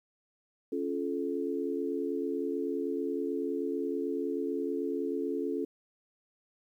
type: chord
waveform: sine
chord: Db augmented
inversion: none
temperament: just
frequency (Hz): 277.2 / 346.5 / 433.1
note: Db4 / F4 / A4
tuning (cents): 0 / -14 / -27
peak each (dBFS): -34 / -35 / -34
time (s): 0.72-5.65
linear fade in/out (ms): 5
effects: 11-bit